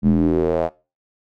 square tone with band-pass filter sweep, 41.2 Hz, E1, in tune, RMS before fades -17 dBFS, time 0.02-0.7 s, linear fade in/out 50 ms, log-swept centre 190 to 680 Hz, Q 4.5, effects noise-tail reverb RT60 0.3 s tail -21 dB re dry

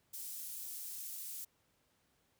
pink high-pass noise, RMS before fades -45 dBFS, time 0.13-1.45 s, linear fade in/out 10 ms, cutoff 9900 Hz, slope 12 dB/octave, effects pink hiss -75 dBFS RMS until 2.39 s + high-pass 60 Hz 12 dB/octave

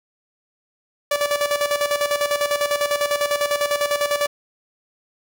sawtooth tone with tremolo, 580 Hz, D5, 22 cents flat, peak -13 dBFS, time 1.11-4.27 s, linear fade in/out 5 ms, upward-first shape square, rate 10 Hz, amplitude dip 65%, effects none

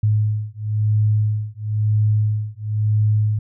sine beating tone pair, 106.1 / 107.09 Hz, G#2 / A2, +38 / -46 cents, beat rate 0.99 Hz, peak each -19 dBFS, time 0.03-3.39 s, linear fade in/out 5 ms, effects none

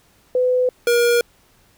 sine / square tone pair in turn, 503 / 476.2 Hz, B4 / A#4, +32 / +37 cents, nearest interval minor second, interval 95 cents, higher first, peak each -14 / -14 dBFS, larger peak neither, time 0.35-0.69 / 0.87-1.21 s, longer neither, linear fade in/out 2 ms, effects pink hiss -56 dBFS RMS until 1.77 s

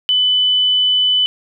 sine tone with frequency modulation, 3000 Hz, F#7, 23 cents sharp, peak -11 dBFS, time 0.09-1.26 s, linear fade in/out 0 ms, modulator 33 Hz, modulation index 0.2, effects none

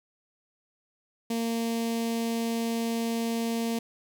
sawtooth tone with notch filter, 230 Hz, A#3, 23 cents flat, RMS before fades -29 dBFS, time 1.3-3.79 s, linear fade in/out 5 ms, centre 1400 Hz, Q 0.96, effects 9-bit

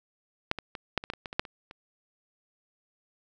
clicks, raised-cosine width 0.3 ms, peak -9 / -19 / -21 / -9 / -22 / -15 / -24 / -20 / -22 / -8 / -27 / -28 dBFS, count 12, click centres 0.514 / 0.587 / 0.752 / 0.977 / 1.039 / 1.101 / 1.136 / 1.258 / 1.329 / 1.395 / 1.452 / 1.711 s, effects none

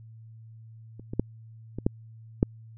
clicks, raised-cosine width 3 ms, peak -30 / -21 / -10 / -20 / -9 / -7 dBFS, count 6, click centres 0.996 / 1.135 / 1.196 / 1.786 / 1.865 / 2.429 s, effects added 112 Hz sine -45 dBFS peak until 2.77 s

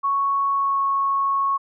sine tone with pitch glide, 1108.7 to 1101.7 Hz, C#6 to C#6, 0 to -11 cents, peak -18 dBFS, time 0.03-1.58 s, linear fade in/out 20 ms, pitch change -11 cents, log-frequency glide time 0.52-0.8 s, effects none

